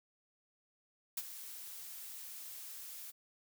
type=noise with ADSR envelope; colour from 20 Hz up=blue; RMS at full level=-36 dBFS; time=1.17-3.12 s; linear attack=5 ms; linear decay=41 ms; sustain=-12 dB; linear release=23 ms; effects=none